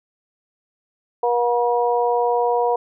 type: harmonic tone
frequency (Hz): 240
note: B3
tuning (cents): -49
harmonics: 2 / 3 / 4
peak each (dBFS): -19 / -21 / -22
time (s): 1.23-2.76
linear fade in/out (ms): 5
effects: none